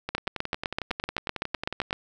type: two click trains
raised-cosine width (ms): 0.3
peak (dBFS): -15 / -10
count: 21 / 15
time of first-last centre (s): 0.09-1.908 / 0.15-1.929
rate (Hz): 11 / 7.87
effects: none